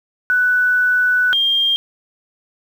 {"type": "tone pair in turn", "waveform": "sine", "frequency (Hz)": [1488, 3204], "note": ["F#6", "G7"], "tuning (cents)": [9, 37], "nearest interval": "octave + minor second", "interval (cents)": 1328, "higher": "second", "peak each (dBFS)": [-12, -13], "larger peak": "first", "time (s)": [[0.3, 1.33], [1.33, 1.76]], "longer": "first", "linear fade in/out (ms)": 0, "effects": ["7-bit"]}